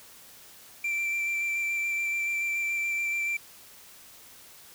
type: tone with vibrato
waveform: triangle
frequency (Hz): 2349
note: D7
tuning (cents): 0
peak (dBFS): -25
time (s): 0.84-3.37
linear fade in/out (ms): 5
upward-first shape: square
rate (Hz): 7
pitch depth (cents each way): 10
effects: white hiss -51 dBFS RMS until 4.74 s